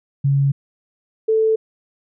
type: tone pair in turn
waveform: sine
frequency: 139.1 / 440.9 Hz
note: C#3 / A4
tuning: +6 / +4 cents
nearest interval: octave + minor sixth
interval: 1998 cents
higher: second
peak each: -13 dBFS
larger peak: neither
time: 0.24-0.52 / 1.28-1.56 s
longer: neither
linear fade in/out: 10 ms
effects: none

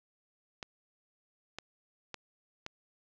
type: clicks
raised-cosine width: 0.2 ms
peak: -22 dBFS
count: 4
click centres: 0.628 / 1.586 / 2.143 / 2.664 s
effects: low-pass 7000 Hz 12 dB/octave + 9-bit

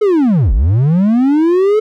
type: linear two-way sweep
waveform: triangle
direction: down then up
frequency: 437.9 to 42.06 to 437.9 Hz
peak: -6 dBFS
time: 0.01-1.8 s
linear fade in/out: 10 ms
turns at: 0.53 s
effects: none

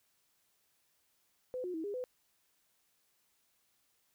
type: tone with pitch steps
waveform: sine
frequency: 506 / 360.7 / 321.6 / 406.9 / 503 Hz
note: B4 / F#4 / E4 / G#4 / B4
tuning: +42 / -44 / -43 / -35 / +32 cents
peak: -36 dBFS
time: 1.54-2.04 s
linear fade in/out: 0 ms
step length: 100 ms
effects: white hiss -75 dBFS RMS until 4.14 s

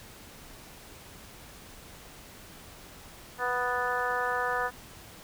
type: harmonic tone with a mistuned harmonic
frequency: 246.9 Hz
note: B3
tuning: in tune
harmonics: 2 / 3 / 4 / 5 / 6 / 7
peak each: -34 / -34 / -34 / -34 / -34 / -34 dBFS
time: 3.38-4.71 s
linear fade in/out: 50 ms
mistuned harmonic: 7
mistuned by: +18 cents
effects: pink hiss -49 dBFS RMS until 5.23 s

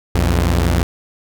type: tone pair together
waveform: sawtooth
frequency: 60.9 / 86.13 Hz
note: B1 / F2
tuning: -24 / -23 cents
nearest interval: tritone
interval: 601 cents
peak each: -12 dBFS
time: 0.15-0.83 s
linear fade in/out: 0 ms
effects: none

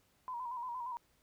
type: tone with vibrato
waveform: sine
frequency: 980 Hz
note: B5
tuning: 14 cents flat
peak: -38 dBFS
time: 0.28-0.97 s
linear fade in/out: 0 ms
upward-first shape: square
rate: 8.6 Hz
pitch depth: 59 cents each way
effects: pink hiss -72 dBFS RMS until 1.22 s

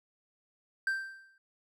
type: tone with exponential decay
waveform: triangle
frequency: 1568 Hz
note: G6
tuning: in tune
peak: -24 dBFS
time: 0.87-1.38 s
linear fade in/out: 2 ms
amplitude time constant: 110 ms
effects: none

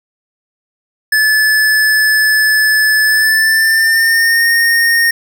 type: tone with pitch glide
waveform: square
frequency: 1732 to 1845.6 Hz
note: A6 to A#6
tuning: -28 to -18 cents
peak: -9 dBFS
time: 1.12-5.11 s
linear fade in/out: 5 ms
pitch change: +110 cents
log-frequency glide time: 3.04-4.46 s
effects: none

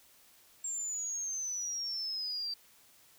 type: exponential sweep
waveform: sine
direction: down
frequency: 7459 to 4656 Hz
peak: -34 dBFS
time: 0.64-2.54 s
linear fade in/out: 5 ms
effects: white hiss -62 dBFS RMS until 3.18 s

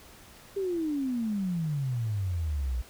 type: exponential sweep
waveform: sine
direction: down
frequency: 403.2 to 58.27 Hz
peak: -27 dBFS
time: 0.56-2.82 s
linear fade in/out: 10 ms
effects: pink hiss -52 dBFS RMS until 2.89 s

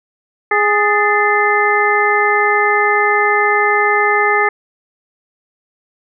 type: harmonic tone with a mistuned harmonic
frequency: 414.6 Hz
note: G#4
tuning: 3 cents flat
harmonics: 1 / 2 / 3 / 4 / 5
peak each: -17 / -17 / -17 / -17 / -17 dBFS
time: 0.51-4.49 s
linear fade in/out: 5 ms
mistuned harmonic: 4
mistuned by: +99 cents
effects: none

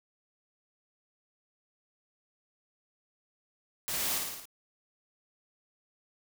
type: noise with echo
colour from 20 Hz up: white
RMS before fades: -34 dBFS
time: 3.88-4.18 s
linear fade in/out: 0 ms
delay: 55 ms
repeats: 5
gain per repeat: -3 dB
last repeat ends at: 4.455 s
effects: none

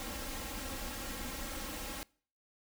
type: noise with comb filter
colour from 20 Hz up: pink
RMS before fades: -41 dBFS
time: 0-2.03 s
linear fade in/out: 0 ms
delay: 3.7 ms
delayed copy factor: +0.8
effects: noise-tail reverb RT60 0.5 s tail -25 dB re dry

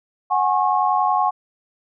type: chord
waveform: sine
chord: F# suspended second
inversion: none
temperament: equal with one note detuned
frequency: 740 / 830.6 / 1087.8 Hz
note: F#5 / G#5 / C#6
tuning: 0 / 0 / -33 cents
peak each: -20 dBFS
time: 0.3-1.31 s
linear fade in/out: 20 ms
effects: none

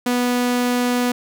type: tone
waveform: sawtooth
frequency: 245.7 Hz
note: B3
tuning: 9 cents flat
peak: -13 dBFS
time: 0.06-1.12 s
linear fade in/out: 5 ms
effects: none

